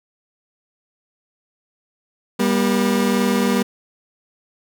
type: tone pair together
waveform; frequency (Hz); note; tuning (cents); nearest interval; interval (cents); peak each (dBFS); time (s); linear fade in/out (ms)
30% pulse; 197.64 / 240; G3 / B3; +14 / -49; minor third; 337; -16; 2.39-3.63; 10
effects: none